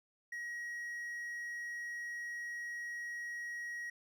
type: tone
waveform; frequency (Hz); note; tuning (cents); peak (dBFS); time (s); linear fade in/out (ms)
triangle; 1900; A#6; +33; -38; 0.32-3.9; 5
effects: none